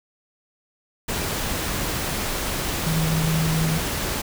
sine tone in noise, 160 Hz, D#3, 49 cents sharp, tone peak -20 dBFS, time 2.86-3.78 s, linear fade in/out 10 ms, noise pink, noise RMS -26 dBFS, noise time 1.08-4.22 s, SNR +3 dB, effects none

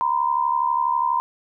sine tone pair together, 946 / 1018.2 Hz, A#5 / C6, +25 / -47 cents, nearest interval minor second, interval 128 cents, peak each -21 dBFS, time 0.01-1.2 s, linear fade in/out 0 ms, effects none

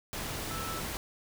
sine tone in noise, 1318.5 Hz, E6, in tune, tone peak -39 dBFS, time 0.51-0.8 s, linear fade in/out 0 ms, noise pink, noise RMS -37 dBFS, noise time 0.13-0.97 s, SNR -5 dB, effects none

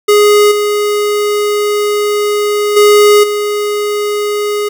square tone with level steps, 415.3 Hz, G#4, in tune, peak -5 / -11 / -4 / -13 dBFS, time 0.08-4.69 s, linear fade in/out 10 ms, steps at 0.51 / 2.76 / 3.23 s, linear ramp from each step 10 ms, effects 7-bit

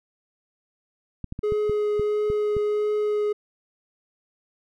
clicks, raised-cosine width 5 ms, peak -19 dBFS, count 8, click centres 1.243 / 1.324 / 1.391 / 1.522 / 1.696 / 1.996 / 2.301 / 2.567 s
triangle tone with vibrato, 419.9 Hz, G#4, 19 cents sharp, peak -19 dBFS, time 1.43-3.33 s, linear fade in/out 10 ms, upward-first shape triangle, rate 1.5 Hz, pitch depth 9 cents each way
effects none

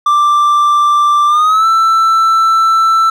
triangle tone with pitch glide, 1178 to 1329.9 Hz, D6 to E6, +5 to +15 cents, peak -5 dBFS, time 0.06-3.1 s, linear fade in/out 5 ms, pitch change +210 cents, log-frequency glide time 1.27-1.66 s, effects none

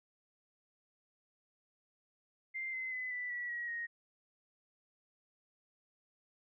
sine tone with pitch steps, 2093 / 2055 / 2017 / 1980.1 / 1943.8 / 1908.2 / 1873.3 Hz, C7 / C7 / B6 / B6 / B6 / A#6 / A#6, 0 / -32 / +36 / +4 / -28 / +40 / +8 cents, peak -37 dBFS, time 2.54-3.87 s, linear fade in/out 20 ms, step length 190 ms, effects none

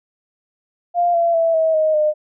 sine tone with pitch steps, 698.5 / 679.4 / 660.8 / 642.8 / 625.2 / 608.1 Hz, F5 / F5 / E5 / E5 / D#5 / D#5, 0 / -48 / +4 / -44 / +8 / -40 cents, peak -13 dBFS, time 0.94-2.14 s, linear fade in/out 50 ms, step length 200 ms, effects none

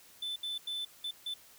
triangle tone bursts at uneven times, 3520 Hz, A7, in tune, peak -33 dBFS, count 5, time 0.22-0.36 / 0.43-0.58 / 0.67-0.85 / 1.04-1.11 / 1.26-1.34 s, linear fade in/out 5 ms, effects white hiss -58 dBFS RMS until 1.58 s

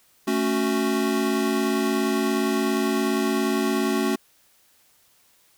square chord, F# minor, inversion first, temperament equal, 220 / 277.2 / 370 Hz, A3 / C#4 / F#4, 0 / 0 / 0 cents, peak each -26 dBFS, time 0.27-4.16 s, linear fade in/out 10 ms, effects white hiss -60 dBFS RMS until 5.57 s

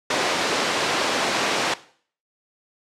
pink band-pass noise, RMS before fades -23 dBFS, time 0.1-1.74 s, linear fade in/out 5 ms, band 350 to 5600 Hz, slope 12 dB/octave, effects noise-tail reverb RT60 0.5 s tail -17 dB re dry + low-pass 10000 Hz 12 dB/octave

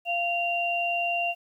sine tone pair together, 694 / 2770 Hz, F5 / F7, -11 / -15 cents, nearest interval 2 octaves, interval 2396 cents, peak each -27 dBFS, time 0.05-1.35 s, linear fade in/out 50 ms, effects 10-bit

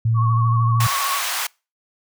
sine tone with pitch glide, 113.6 to 115.12 Hz, A#2 to A#2, -44 to -21 cents, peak -15 dBFS, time 0.05-0.87 s, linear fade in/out 5 ms, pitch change +23 cents, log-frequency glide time 0.27-0.45 s
sine tone with vibrato, 1113 Hz, C#6, 7 cents sharp, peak -22 dBFS, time 0.14-1.22 s, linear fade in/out 50 ms, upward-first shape sine, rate 13 Hz, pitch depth 46 cents each way
pink high-pass noise, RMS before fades -24 dBFS, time 0.8-1.47 s, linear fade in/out 5 ms, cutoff 830 Hz, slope 24 dB/octave
effects noise-tail reverb RT60 0.3 s tail -26 dB re dry

